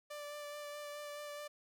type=tone with vibrato; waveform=sawtooth; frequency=587.3 Hz; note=D5; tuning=in tune; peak=-40 dBFS; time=0.1-1.48 s; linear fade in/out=10 ms; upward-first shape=sine; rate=4.7 Hz; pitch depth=14 cents each way; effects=none